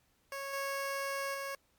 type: tone with level steps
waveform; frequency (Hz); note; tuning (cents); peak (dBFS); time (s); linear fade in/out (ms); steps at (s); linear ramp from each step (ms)
15% pulse; 551; C#5; -11; -32 / -28 / -31; 0.32-1.55; 2; 0.53 / 1.34; 5
effects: pink hiss -72 dBFS RMS until 1.78 s + MP3 96 kbps